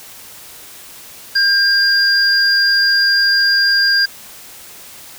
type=tone pair together; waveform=sine; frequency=1600 / 4802 Hz; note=G6 / D8; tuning=+35 / +38 cents; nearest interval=octave + perfect fifth; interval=1903 cents; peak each=-13 dBFS; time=1.35-4.06 s; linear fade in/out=10 ms; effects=white hiss -37 dBFS RMS until 5.18 s